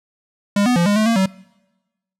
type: tone with pitch steps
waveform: square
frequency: 202.8 / 247.7 / 172.2 / 204.6 / 215.9 / 229.7 / 190.4 Hz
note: G#3 / B3 / F3 / G#3 / A3 / A#3 / F#3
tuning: -41 / +5 / -24 / -26 / -33 / -25 / +50 cents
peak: -14 dBFS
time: 0.56-1.26 s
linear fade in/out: 5 ms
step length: 100 ms
effects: noise-tail reverb RT60 1.0 s tail -23 dB re dry + low-pass 10000 Hz 12 dB/octave